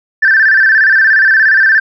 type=tone with vibrato; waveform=sine; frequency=1661.2 Hz; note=G#6; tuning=in tune; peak=-4 dBFS; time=0.22-1.8 s; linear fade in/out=10 ms; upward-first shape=square; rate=17 Hz; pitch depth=98 cents each way; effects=tanh soft clip ceiling 0 dBFS